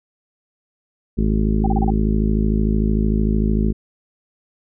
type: harmonic tone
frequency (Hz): 53.3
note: G#1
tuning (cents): +46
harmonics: 1 / 2 / 3 / 4 / 5 / 6 / 7 / 8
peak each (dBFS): -18 / -26 / -24 / -20 / -29 / -31 / -28 / -34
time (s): 1.17-3.73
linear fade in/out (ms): 20
type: tone bursts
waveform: sine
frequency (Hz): 783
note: G5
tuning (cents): -2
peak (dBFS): -20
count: 5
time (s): 1.64-1.903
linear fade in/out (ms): 5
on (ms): 27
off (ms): 32
effects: none